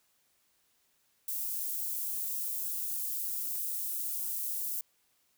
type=high-pass noise; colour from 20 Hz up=white; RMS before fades=-35 dBFS; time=1.28-4.81 s; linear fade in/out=2 ms; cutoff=12000 Hz; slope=12 dB/octave; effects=white hiss -72 dBFS RMS until 5.37 s